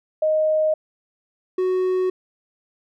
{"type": "tone pair in turn", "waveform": ["sine", "triangle"], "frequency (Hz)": [622.3, 370], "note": ["D#5", "F#4"], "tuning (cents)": [0, 0], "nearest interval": "major sixth", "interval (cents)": 900, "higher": "first", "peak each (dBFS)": -16, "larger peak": "neither", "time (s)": [[0.22, 0.74], [1.58, 2.1]], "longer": "neither", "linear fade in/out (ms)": 5, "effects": []}